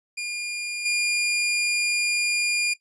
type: tone with level steps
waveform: sawtooth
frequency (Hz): 2416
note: D7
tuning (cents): +48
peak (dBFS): -24 / -17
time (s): 0.17-2.74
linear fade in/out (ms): 10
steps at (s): 0.85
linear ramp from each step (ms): 10
effects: noise-tail reverb RT60 0.1 s tail -17 dB re dry + resampled to 22050 Hz